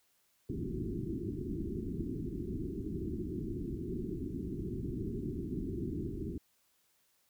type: low-pass noise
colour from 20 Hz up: white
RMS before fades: -38 dBFS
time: 0.49-6.38 s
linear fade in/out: 5 ms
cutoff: 390 Hz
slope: 96 dB/octave
effects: white hiss -73 dBFS RMS until 7.29 s